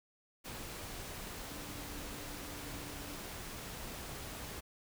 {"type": "tone in noise", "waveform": "sine", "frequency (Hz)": 291, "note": "D4", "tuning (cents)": -16, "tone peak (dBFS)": -52, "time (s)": [1.5, 3.2], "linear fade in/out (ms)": 20, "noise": "pink", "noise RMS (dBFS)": -45, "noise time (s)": [0.44, 4.61], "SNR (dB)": -10, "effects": []}